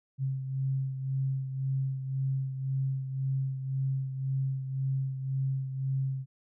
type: beating tone pair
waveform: sine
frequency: 133.7 / 135.6 Hz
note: C3 / C#3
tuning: +38 / -38 cents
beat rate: 1.9 Hz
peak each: -29 / -37 dBFS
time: 0.18-6.26 s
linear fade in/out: 50 ms
effects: none